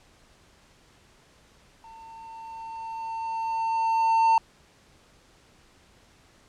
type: tone with level ramp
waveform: triangle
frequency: 902 Hz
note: A5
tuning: 43 cents sharp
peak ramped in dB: -43 to -14 dBFS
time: 1.84-4.38 s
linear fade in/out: 2 ms
effects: pink hiss -58 dBFS RMS until 6.48 s + low-pass 8000 Hz 12 dB/octave